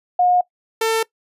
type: tone pair in turn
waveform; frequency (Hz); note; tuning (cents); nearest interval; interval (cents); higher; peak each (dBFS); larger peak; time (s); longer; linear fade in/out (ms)
sine / sawtooth; 719 / 447.9; F#5 / A4; -50 / +31; minor sixth; 819; first; -12; neither; 0.19-0.41 / 0.81-1.03; neither; 5
effects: noise-tail reverb RT60 0.1 s tail -21 dB re dry + resampled to 32000 Hz